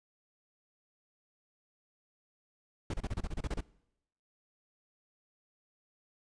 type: noise bursts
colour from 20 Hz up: brown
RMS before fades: -34 dBFS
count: 11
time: 2.9-3.608 s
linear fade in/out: 5 ms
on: 38 ms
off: 29 ms
effects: noise-tail reverb RT60 0.8 s tail -22 dB re dry + resampled to 22050 Hz

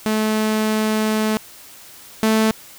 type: tone pair in turn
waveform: sawtooth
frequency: 216.5 / 219.5 Hz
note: A3 / A3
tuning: -28 / -4 cents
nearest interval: unison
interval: 24 cents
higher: second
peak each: -13 / -10 dBFS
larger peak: second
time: 0.06-1.37 / 2.23-2.51 s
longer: first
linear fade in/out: 0 ms
effects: white hiss -42 dBFS RMS until 2.78 s

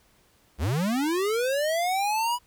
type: linear sweep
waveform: square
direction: up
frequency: 58.27 to 987.8 Hz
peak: -24 dBFS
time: 0.58-2.39 s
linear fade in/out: 50 ms
effects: pink hiss -62 dBFS RMS until 2.46 s

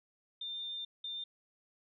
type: tone bursts at uneven times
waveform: sine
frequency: 3603 Hz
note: A7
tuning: 40 cents sharp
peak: -38 dBFS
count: 2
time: 0.41-0.85 / 1.04-1.24 s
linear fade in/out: 5 ms
effects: none

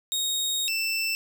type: tone pair in turn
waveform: 25% pulse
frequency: 3750 / 2665 Hz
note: A#7 / E7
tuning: +10 / +18 cents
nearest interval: tritone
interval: 592 cents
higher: first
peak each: -21 dBFS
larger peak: neither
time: 0.12-0.68 / 0.68-1.15 s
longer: first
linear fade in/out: 0 ms
effects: none

